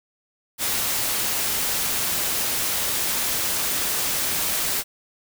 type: noise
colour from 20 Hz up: white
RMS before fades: -24 dBFS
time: 0.58-4.84 s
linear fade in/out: 50 ms
effects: none